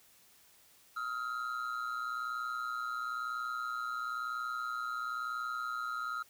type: ring-modulated tone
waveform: triangle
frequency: 1331 Hz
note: E6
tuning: 16 cents sharp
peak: -30 dBFS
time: 0.96-6.23 s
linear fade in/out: 10 ms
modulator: 60.5 Hz
effects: white hiss -63 dBFS RMS until 6.29 s